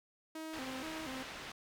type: tone with vibrato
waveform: sawtooth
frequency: 287.8 Hz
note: D4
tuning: 35 cents flat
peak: -38 dBFS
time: 0.35-1.23 s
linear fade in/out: 5 ms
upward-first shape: square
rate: 2.1 Hz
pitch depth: 170 cents each way
type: low-pass noise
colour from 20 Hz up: white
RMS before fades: -47 dBFS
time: 0.53-1.52 s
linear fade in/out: 5 ms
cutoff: 3000 Hz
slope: 12 dB/octave
effects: none